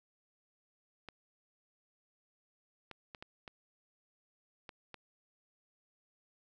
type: clicks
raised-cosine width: 0.3 ms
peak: -30 dBFS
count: 7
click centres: 1.087 / 2.913 / 3.148 / 3.225 / 3.478 / 4.692 / 4.943 s
effects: none